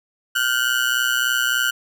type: ring-modulated tone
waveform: 30% pulse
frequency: 1478 Hz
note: F#6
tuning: 2 cents flat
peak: -12 dBFS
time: 0.35-1.71 s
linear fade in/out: 10 ms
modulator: 61.7 Hz
effects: none